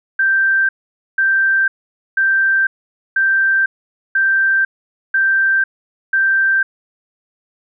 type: tone bursts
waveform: sine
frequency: 1568 Hz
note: G6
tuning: in tune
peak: -11 dBFS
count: 7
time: 0.19-6.63 s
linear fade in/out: 5 ms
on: 500 ms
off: 490 ms
effects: none